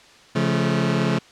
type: chord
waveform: sawtooth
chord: Db augmented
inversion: none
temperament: just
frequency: 138.59 / 173.24 / 216.5 Hz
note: Db3 / F3 / A3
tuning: 0 / -14 / -28 cents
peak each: -19 dBFS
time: 0.35-1.19 s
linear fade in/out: 10 ms
effects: white hiss -49 dBFS RMS until 1.31 s + low-pass 5000 Hz 12 dB/octave